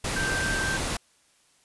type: tone in noise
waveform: sine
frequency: 1565 Hz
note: G6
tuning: 3 cents flat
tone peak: -27 dBFS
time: 0.16-0.77 s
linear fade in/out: 5 ms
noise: pink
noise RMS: -29 dBFS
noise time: 0.04-0.97 s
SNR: -1 dB
effects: white hiss -63 dBFS RMS until 1.64 s + resampled to 24000 Hz